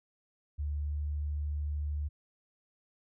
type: tone with pitch glide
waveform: sine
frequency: 73.42 to 73.89 Hz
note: D2 to D2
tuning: 0 to +11 cents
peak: -31 dBFS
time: 0.58-2.09 s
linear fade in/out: 20 ms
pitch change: +11 cents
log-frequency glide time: 0.84-0.93 s
effects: none